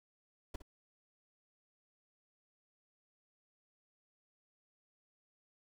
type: noise with echo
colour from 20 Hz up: brown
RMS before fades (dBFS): -40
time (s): 0.54-0.56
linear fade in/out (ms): 5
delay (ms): 61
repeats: 1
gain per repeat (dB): -13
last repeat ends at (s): 0.621
effects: none